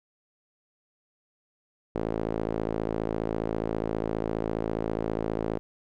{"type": "tone with band-pass filter", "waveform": "sawtooth", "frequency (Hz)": 54.8, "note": "A1", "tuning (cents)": -6, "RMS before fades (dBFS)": -30, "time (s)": [1.95, 5.59], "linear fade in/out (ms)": 0, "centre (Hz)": 430, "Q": 1.4, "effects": []}